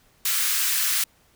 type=high-pass noise; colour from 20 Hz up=white; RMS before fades=-23 dBFS; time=0.25-1.04 s; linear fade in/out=5 ms; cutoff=1300 Hz; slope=24 dB/octave; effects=pink hiss -60 dBFS RMS until 1.35 s